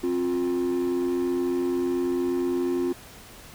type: tone pair together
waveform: triangle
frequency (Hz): 264.8 / 353.5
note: C4 / F4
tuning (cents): +21 / +21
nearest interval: perfect fourth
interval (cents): 500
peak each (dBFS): -24 / -21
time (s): 0.03-2.93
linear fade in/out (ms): 10
effects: tanh soft clip ceiling -18 dBFS + pink hiss -46 dBFS RMS until 3.54 s